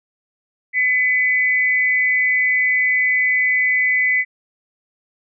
sine tone pair together, 2010 / 2250 Hz, B6 / C#7, +30 / +25 cents, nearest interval major second, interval 195 cents, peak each -15 / -20 dBFS, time 0.73-4.25 s, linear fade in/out 50 ms, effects none

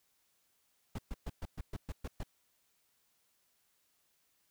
brown noise bursts, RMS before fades -39 dBFS, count 9, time 0.95-2.234 s, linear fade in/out 5 ms, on 36 ms, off 120 ms, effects white hiss -75 dBFS RMS until 4.5 s

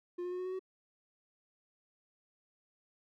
triangle tone with pitch steps, 353.6 / 357.9 / 362.3 / 366.7 / 371.2 / 375.7 Hz, F4 / F4 / F#4 / F#4 / F#4 / F#4, +22 / +42 / -36 / -15 / +6 / +26 cents, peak -34 dBFS, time 0.18-0.594 s, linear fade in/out 10 ms, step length 69 ms, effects none

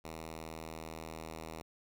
5% pulse tone, 80.2 Hz, E2, 47 cents flat, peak -32 dBFS, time 0.04-1.62 s, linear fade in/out 10 ms, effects none

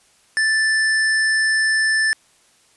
square tone, 1760 Hz, A6, in tune, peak -16 dBFS, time 0.37-2.13 s, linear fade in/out 0 ms, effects white hiss -56 dBFS RMS until 2.76 s + resampled to 24000 Hz

